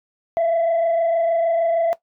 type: tone with frequency modulation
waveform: sine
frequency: 669 Hz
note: E5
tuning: 25 cents sharp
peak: -14 dBFS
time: 0.37-1.93 s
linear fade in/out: 0 ms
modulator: 26.5 Hz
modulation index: 0.53
effects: noise-tail reverb RT60 0.1 s tail -17 dB re dry + tanh soft clip ceiling -14 dBFS